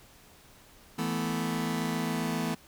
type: chord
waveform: sawtooth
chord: E suspended fourth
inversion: none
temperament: just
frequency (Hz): 164.81 / 219.8 / 247.2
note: E3 / A3 / B3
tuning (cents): 0 / -2 / +2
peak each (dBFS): -29 / -29 / -29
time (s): 0.98-2.55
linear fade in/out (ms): 10
effects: pink hiss -56 dBFS RMS until 2.67 s